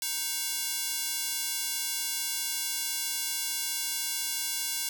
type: tone with high-pass filter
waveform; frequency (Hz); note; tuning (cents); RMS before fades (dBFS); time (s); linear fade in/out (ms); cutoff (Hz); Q
square; 312.3; D#4; +7; -32; 0.02-4.89; 2; 4700; 0.59
effects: none